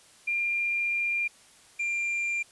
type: tone pair in turn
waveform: sine / triangle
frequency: 2395 / 2384 Hz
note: D7 / D7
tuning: +33 / +25 cents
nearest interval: unison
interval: 8 cents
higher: first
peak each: -25 dBFS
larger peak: neither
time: 0.27-1.28 / 1.79-2.43 s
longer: first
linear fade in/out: 10 ms
effects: white hiss -56 dBFS RMS until 2.51 s + resampled to 24000 Hz